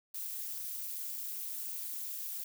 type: noise with amplitude modulation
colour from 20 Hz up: violet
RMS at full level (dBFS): -36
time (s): 0.14-2.44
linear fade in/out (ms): 5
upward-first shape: sine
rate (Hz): 228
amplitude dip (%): 95
effects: none